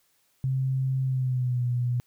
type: tone with pitch glide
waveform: sine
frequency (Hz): 132.1 to 122.54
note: C3 to B2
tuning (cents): +17 to -13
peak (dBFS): -23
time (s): 0.44-2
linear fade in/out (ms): 0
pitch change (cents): -130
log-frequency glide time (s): 1.03-1.64
effects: white hiss -68 dBFS RMS until 2.06 s